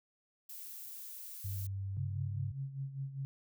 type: noise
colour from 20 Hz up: violet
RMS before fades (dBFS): -47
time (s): 0.49-1.67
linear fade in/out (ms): 5
type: tone with pitch glide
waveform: sine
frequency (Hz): 97.4 to 100.37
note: G2 to G2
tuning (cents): -11 to +41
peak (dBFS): -36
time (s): 1.44-2.52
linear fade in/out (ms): 10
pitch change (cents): +52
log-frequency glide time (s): 2.15-2.39
type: tone with tremolo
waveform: sine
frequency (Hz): 136.5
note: C#3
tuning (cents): -26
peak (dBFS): -35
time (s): 1.97-3.25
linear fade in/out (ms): 0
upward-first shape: sine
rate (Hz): 5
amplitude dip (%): 70
effects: none